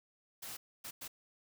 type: noise bursts at uneven times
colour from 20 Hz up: white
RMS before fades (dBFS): -45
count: 3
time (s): 0.42-0.57 / 0.84-0.91 / 1.01-1.08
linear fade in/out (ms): 10
effects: none